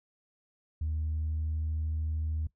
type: tone with pitch glide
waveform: sine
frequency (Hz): 77.8 to 78.3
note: D#2 to D#2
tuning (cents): 0 to +11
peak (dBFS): -28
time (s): 0.81-2.47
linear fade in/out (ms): 5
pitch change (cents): +11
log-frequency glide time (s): 0.97-1.6
effects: noise-tail reverb RT60 0.1 s tail -19 dB re dry + tanh soft clip ceiling -26 dBFS